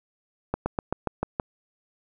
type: slowing click train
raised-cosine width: 1 ms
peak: -11 dBFS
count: 7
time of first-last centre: 0.54-1.398 s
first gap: 120 ms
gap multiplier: 1.07
effects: none